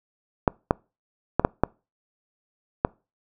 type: clicks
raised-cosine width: 1 ms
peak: -3 dBFS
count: 6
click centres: 0.478 / 0.709 / 1.396 / 1.449 / 1.636 / 2.849 s
effects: noise-tail reverb RT60 0.3 s tail -26 dB re dry